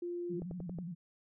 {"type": "tone", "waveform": "sine", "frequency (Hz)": 349.2, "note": "F4", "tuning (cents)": 0, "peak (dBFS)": -36, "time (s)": [0.02, 0.4], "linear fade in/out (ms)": 5}
{"type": "tone with vibrato", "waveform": "sine", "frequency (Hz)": 173.9, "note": "F3", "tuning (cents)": -7, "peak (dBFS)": -39, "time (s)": [0.29, 0.95], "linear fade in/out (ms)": 20, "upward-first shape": "square", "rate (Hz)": 12, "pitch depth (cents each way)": 88}
{"type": "click train", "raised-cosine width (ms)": 2, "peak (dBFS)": -30, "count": 5, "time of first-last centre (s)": [0.42, 0.787], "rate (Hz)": 10.9}
{"effects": []}